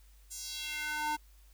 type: tone with high-pass filter sweep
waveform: square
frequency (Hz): 301.9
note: D4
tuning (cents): +48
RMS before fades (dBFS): -37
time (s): 0.3-1.17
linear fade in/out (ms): 20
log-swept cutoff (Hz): 7700 to 710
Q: 2.2
effects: added 50 Hz sine -56 dBFS peak until 1.53 s + white hiss -67 dBFS RMS until 1.53 s